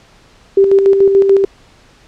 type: tone with tremolo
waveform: sine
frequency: 392.3 Hz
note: G4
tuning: 1 cent sharp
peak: -4 dBFS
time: 0.57-1.45 s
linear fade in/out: 5 ms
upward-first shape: square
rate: 6.9 Hz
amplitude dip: 45%
effects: pink hiss -46 dBFS RMS until 2.07 s + low-pass 6000 Hz 12 dB/octave